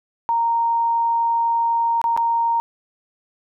sine tone with dropouts, 928 Hz, A#5, 8 cents flat, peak -16 dBFS, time 0.29-2.6 s, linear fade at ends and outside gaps 0 ms, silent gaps 2.015-2.041 / 2.165-2.175 s, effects none

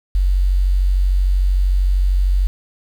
sine tone with quantisation, 46.58 Hz, F#1, 12 cents sharp, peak -12 dBFS, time 0.15-2.47 s, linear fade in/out 0 ms, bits 7, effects none

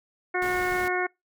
harmonic tone, 363 Hz, F#4, 33 cents flat, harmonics 1 / 2 / 3 / 4 / 5 / 6, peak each -28 / -30 / -35 / -31 / -32 / -32 dBFS, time 0.34-1.07 s, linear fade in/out 10 ms
pink noise, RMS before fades -39 dBFS, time 0.42-0.88 s, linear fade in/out 0 ms
effects noise-tail reverb RT60 0.2 s tail -26 dB re dry

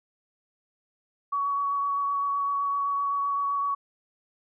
sine tone with vibrato, 1126 Hz, C#6, 27 cents sharp, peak -24 dBFS, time 1.32-3.75 s, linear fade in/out 10 ms, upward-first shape sine, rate 7.8 Hz, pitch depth 12 cents each way, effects none

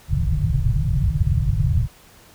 white low-pass noise, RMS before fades -19 dBFS, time 0.08-1.88 s, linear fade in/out 50 ms, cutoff 160 Hz, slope 96 dB/octave, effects pink hiss -49 dBFS RMS until 2.34 s

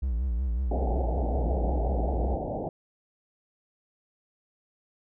triangle tone with vibrato, 61.4 Hz, B1, 9 cents flat, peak -23 dBFS, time 0.02-2.36 s, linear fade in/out 10 ms, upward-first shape sine, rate 5.4 Hz, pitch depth 150 cents each way
white low-pass noise, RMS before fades -32 dBFS, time 0.71-2.69 s, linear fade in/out 2 ms, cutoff 820 Hz, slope 96 dB/octave
effects none

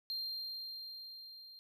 triangle tone with level ramp, 4186 Hz, C8, in tune, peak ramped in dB -35 to -51 dBFS, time 0.1-1.59 s, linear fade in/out 0 ms, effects none

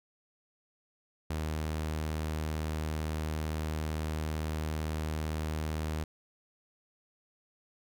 sawtooth tone, 77.78 Hz, D#2, in tune, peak -28 dBFS, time 1.3-6.04 s, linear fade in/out 5 ms, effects none

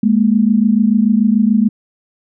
sine tone pair together, 208.4 / 235.3 Hz, G#3 / A#3, +6 / +16 cents, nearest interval major second, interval 210 cents, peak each -11 / -13 dBFS, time 0.03-1.69 s, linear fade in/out 5 ms, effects none

